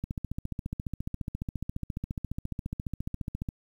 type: click train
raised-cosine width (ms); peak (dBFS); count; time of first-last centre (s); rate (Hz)
5; -20; 51; 0.04-3.488; 14.5
effects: 9-bit